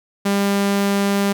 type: tone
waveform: sawtooth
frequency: 199.7 Hz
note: G3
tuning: 32 cents sharp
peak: -12 dBFS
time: 0.25-1.33 s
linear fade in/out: 10 ms
effects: none